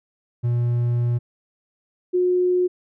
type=tone pair in turn; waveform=triangle / sine; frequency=120 / 361.4 Hz; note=B2 / F#4; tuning=-49 / -41 cents; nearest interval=octave + perfect fifth; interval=1908 cents; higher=second; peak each=-16 dBFS; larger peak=neither; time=0.43-1.19 / 2.13-2.68 s; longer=first; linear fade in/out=20 ms; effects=none